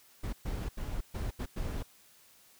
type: noise bursts at uneven times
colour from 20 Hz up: brown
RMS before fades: -35 dBFS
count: 6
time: 0.23-0.33 / 0.45-0.69 / 0.77-1.01 / 1.14-1.31 / 1.39-1.46 / 1.56-1.83 s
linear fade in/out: 10 ms
effects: white hiss -61 dBFS RMS until 2.59 s